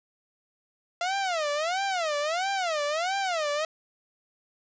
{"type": "tone with vibrato", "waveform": "sawtooth", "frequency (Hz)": 678, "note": "E5", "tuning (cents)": 49, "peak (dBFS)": -22, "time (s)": [1.01, 3.65], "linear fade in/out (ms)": 2, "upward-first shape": "sine", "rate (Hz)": 1.5, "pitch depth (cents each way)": 270, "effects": ["resampled to 16000 Hz", "10-bit"]}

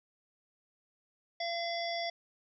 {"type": "harmonic tone", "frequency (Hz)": 682, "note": "F5", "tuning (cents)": -41, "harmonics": [1, 3, 5, 7, 8], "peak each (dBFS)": [-35, -40, -42, -43, -44], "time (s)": [1.4, 2.1], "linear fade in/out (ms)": 5, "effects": []}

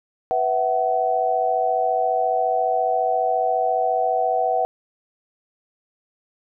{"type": "chord", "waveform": "sine", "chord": "B suspended fourth", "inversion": "none", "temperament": "equal with one note detuned", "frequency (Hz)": [493.9, 659.3, 753.8], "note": ["B4", "E5", "F#5"], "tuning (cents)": [0, 0, 32], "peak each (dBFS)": [-25, -23, -20], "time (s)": [0.31, 4.65], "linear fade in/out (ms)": 0, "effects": []}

